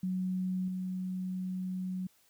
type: tone with level steps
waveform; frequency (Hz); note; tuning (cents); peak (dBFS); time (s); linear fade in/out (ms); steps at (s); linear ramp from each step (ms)
sine; 185; F#3; 0; -30 / -33; 0.03-2.07; 5; 0.68; 2
effects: white hiss -67 dBFS RMS until 2.29 s